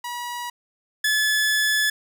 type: tone pair in turn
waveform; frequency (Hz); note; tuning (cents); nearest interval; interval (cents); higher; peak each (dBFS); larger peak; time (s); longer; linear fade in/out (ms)
sawtooth; 966 / 1720.4; B5 / A6; -39 / -39; minor seventh; 1000; second; -25 / -15; second; 0.04-0.5 / 1.04-1.9; second; 5
effects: none